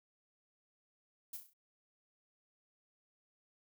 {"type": "noise with echo", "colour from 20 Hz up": "violet", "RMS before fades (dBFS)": -44, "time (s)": [1.33, 1.37], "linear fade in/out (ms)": 5, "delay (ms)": 33, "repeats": 5, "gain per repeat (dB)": -6, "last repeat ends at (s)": 1.535, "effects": []}